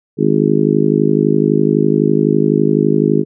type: harmonic tone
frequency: 51.91 Hz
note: G#1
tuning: in tune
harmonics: 3 / 4 / 5 / 6 / 7 / 8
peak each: -17 / -17 / -17 / -17 / -17 / -17 dBFS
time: 0.17-3.25 s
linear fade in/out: 50 ms
effects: none

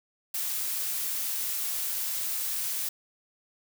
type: noise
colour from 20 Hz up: blue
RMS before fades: -31 dBFS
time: 0.34-2.89 s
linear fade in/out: 5 ms
effects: none

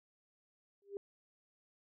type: tone with exponential growth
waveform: sine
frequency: 400.5 Hz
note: G4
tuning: 37 cents sharp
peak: -35 dBFS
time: 0.82-0.97 s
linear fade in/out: 1 ms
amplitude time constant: 32 ms
effects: none

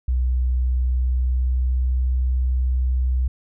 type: tone with pitch glide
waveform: sine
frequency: 62.6 to 63.36 Hz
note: B1 to B1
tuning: +24 to +45 cents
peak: -17 dBFS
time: 0.08-3.28 s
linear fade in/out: 5 ms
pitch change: +21 cents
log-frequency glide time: 0.59-2.1 s
effects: none

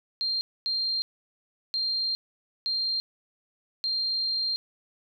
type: tone bursts at uneven times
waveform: sine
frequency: 4186 Hz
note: C8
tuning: in tune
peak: -25 dBFS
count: 5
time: 0.21-0.41 / 0.66-1.02 / 1.74-2.15 / 2.66-3 / 3.84-4.56 s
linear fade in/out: 0 ms
effects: none

